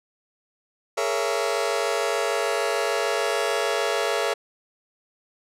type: chord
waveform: sawtooth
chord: A# half-diminished seventh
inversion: third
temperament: just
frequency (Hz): 419.5 / 466.2 / 559.4 / 671.3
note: G#4 / A#4 / C#5 / E5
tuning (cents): +17 / 0 / +16 / +31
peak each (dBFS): -24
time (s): 0.97-4.34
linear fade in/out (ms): 10
effects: low-pass 10000 Hz 12 dB/octave